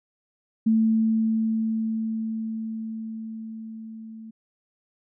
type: tone with level ramp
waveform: sine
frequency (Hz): 222.1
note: A3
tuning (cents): +16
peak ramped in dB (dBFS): -16 to -38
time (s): 0.66-4.31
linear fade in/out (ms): 10
effects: none